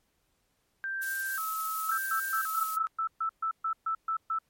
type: tone with vibrato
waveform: sine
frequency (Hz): 1427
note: F6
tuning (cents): +37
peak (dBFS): -31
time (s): 0.84-2.87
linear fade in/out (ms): 0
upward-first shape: square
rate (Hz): 0.93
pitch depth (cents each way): 170
type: noise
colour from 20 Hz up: violet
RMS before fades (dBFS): -36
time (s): 1.01-2.77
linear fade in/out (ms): 20
type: tone bursts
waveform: sine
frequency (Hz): 1318.5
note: E6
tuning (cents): 0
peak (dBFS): -27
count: 12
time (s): 1.89-4.388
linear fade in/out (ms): 5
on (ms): 89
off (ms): 130
effects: pink hiss -74 dBFS RMS until 4.49 s + MP3 64 kbps